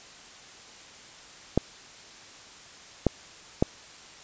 clicks, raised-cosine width 2 ms, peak -6 dBFS, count 3, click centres 1.576 / 3.067 / 3.625 s, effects white hiss -48 dBFS RMS until 4.23 s + resampled to 16000 Hz

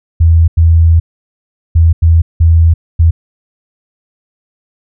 sine tone bursts at uneven times, 82.41 Hz, E2, in tune, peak -3 dBFS, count 6, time 0.2-0.48 / 0.57-1 / 1.75-1.93 / 2.02-2.22 / 2.4-2.74 / 2.99-3.11 s, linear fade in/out 10 ms, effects none

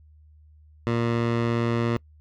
15% pulse tone with low-pass filter, 117.2 Hz, A#2, 10 cents sharp, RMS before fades -24 dBFS, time 0.87-1.97 s, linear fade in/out 0 ms, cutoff 3200 Hz, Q 0.61, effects noise-tail reverb RT60 0.1 s tail -25 dB re dry + added 76 Hz sine -50 dBFS peak until 2.2 s

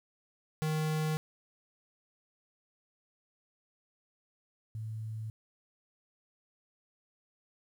square / sine tone pair in turn, 155.56 / 110 Hz, D#3 / A2, 0 / 0 cents, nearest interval tritone, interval 600 cents, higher first, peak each -30 / -36 dBFS, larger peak first, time 0.62-1.17 / 4.75-5.3 s, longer neither, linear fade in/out 0 ms, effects 11-bit

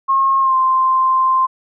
sine tone with pitch glide, 1079 to 1045.3 Hz, C#6 to C6, -47 to -2 cents, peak -11 dBFS, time 0.08-1.47 s, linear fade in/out 20 ms, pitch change -55 cents, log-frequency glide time 0.4-0.55 s, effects none

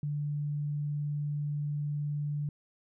sine tone, 146.83 Hz, D3, in tune, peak -30 dBFS, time 0.03-2.49 s, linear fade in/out 2 ms, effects none

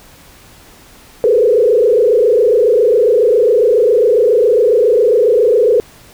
sine tone with frequency modulation, 458.1 Hz, A#4, 30 cents flat, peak -7 dBFS, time 1.24-5.8 s, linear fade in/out 0 ms, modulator 27.3 Hz, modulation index 1.9, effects pink hiss -42 dBFS RMS until 6.13 s

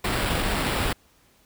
pink noise with sample-and-hold, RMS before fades -25 dBFS, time 0.04-0.93 s, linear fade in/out 5 ms, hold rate 6300 Hz, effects pink hiss -60 dBFS RMS until 1.45 s

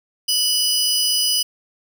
sawtooth tone pair together, 2960 / 4978 Hz, F#7 / D#8, 0 / 0 cents, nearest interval major sixth, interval 900 cents, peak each -17 / -16 dBFS, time 0.28-1.43 s, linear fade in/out 10 ms, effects none

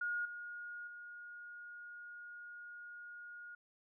sine tone with level steps, 1434 Hz, F6, 45 cents sharp, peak -35 / -44 / -48 dBFS, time 0.01-3.55 s, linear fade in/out 5 ms, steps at 0.25 / 0.87 s, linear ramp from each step 5 ms, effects none

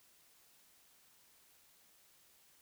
silence, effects white hiss -67 dBFS RMS until 2.61 s

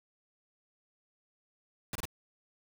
pink noise bursts, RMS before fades -37 dBFS, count 3, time 1.93-2.054 s, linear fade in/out 2 ms, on 24 ms, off 26 ms, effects none

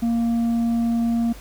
triangle tone with tanh clipping, 232.6 Hz, A#3, 4 cents flat, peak -19 dBFS, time 0.02-1.33 s, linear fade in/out 10 ms, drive 9 dB, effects added 50 Hz sine -39 dBFS peak until 1.4 s + pink hiss -45 dBFS RMS until 1.4 s

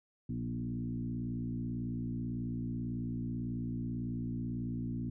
sine tone with frequency modulation, 183.2 Hz, F#3, 17 cents flat, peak -34 dBFS, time 0.29-5.1 s, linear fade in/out 5 ms, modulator 58.2 Hz, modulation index 1.7, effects none

